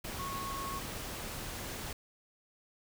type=tone in noise; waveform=sine; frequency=1098 Hz; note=C#6; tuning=17 cents flat; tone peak=-38 dBFS; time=0.19-0.79 s; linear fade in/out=5 ms; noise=pink; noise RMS=-41 dBFS; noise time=0.04-1.93 s; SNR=0 dB; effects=none